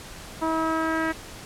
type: tone with low-pass filter sweep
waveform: sawtooth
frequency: 321.6 Hz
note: E4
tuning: 43 cents flat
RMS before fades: -25 dBFS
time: 0.41-1.13 s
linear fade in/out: 20 ms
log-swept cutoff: 1100 to 1800 Hz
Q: 3.5
effects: pink hiss -41 dBFS RMS until 1.45 s + low-pass 11000 Hz 12 dB/octave